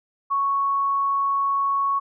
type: tone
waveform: sine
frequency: 1108.7 Hz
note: C#6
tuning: in tune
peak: -19 dBFS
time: 0.3-2 s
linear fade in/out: 20 ms
effects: none